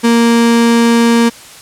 35% pulse tone, 233.1 Hz, A#3, in tune, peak -5 dBFS, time 0.03-1.3 s, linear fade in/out 20 ms, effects white hiss -35 dBFS RMS until 1.61 s + low-pass 10000 Hz 12 dB/octave

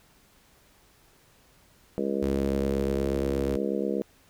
harmonic tone, 68.4 Hz, C#2, 23 cents flat, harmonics 3 / 4 / 5 / 6 / 7 / 8 / 9, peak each -31 / -35 / -32 / -33 / -31 / -40 / -39 dBFS, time 1.98-4.02 s, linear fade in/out 0 ms
sawtooth tone with vibrato, 68.6 Hz, C#2, 17 cents flat, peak -27 dBFS, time 2.22-3.57 s, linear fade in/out 10 ms, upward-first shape square, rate 8.9 Hz, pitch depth 20 cents each way
effects pink hiss -60 dBFS RMS until 4.29 s

